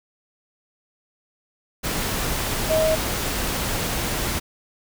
sine tone in noise, 633 Hz, D#5, 30 cents sharp, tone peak -17 dBFS, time 2.69-2.96 s, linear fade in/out 20 ms, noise pink, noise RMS -25 dBFS, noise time 1.83-4.4 s, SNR +5 dB, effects none

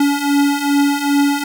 square beating tone pair, 282.7 / 285.2 Hz, C#4 / C#4, +34 / +49 cents, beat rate 2.5 Hz, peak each -19 / -15 dBFS, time 0-1.44 s, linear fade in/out 5 ms, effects none

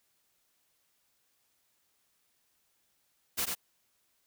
white noise with echo, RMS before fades -31 dBFS, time 3.37-3.46 s, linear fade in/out 20 ms, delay 92 ms, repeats 1, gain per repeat -3 dB, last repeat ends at 3.552 s, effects white hiss -74 dBFS RMS until 4.26 s

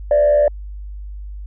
sine tone with frequency modulation, 587.3 Hz, D5, in tune, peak -9 dBFS, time 0.11-0.48 s, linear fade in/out 2 ms, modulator 76.4 Hz, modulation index 0.43, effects tanh soft clip ceiling -7 dBFS + added 50 Hz sine -28 dBFS peak until 1.46 s

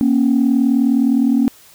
sine tone pair together, 235.4 / 275 Hz, A#3 / C#4, +17 / -14 cents, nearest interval minor third, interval 269 cents, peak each -13 dBFS, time 0.01-1.48 s, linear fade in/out 0 ms, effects tanh soft clip ceiling -6 dBFS + white hiss -46 dBFS RMS until 1.74 s

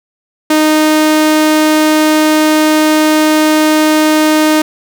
sawtooth tone, 308.9 Hz, D#4, 12 cents flat, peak -3 dBFS, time 0.5-4.62 s, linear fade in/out 5 ms, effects none

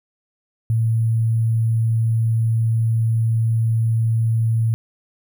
sine tone with sample-and-hold, 113.2 Hz, A2, 50 cents sharp, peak -15 dBFS, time 0.7-4.74 s, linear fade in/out 0 ms, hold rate 11025 Hz, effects none

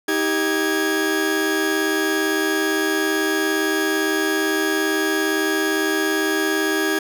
40% pulse tone cluster, 315.2 / 392.9 / 1651 Hz, D#4 / G4 / G#6, +23 / +4 / -11 cents, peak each -22 dBFS, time 0.08-6.99 s, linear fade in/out 5 ms, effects none

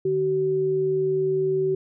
sine tone pair together, 150.71 / 380 Hz, D3 / F#4, +45 / +46 cents, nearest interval octave + major third, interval 1601 cents, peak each -31 / -20 dBFS, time 0.05-1.75 s, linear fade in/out 5 ms, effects none

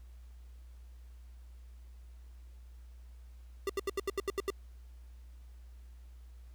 square tone bursts, 394.2 Hz, G4, 10 cents sharp, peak -31 dBFS, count 9, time 3.67-4.503 s, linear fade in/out 2 ms, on 25 ms, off 76 ms, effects added 60 Hz sine -49 dBFS peak until 6.54 s + pink hiss -70 dBFS RMS until 6.54 s

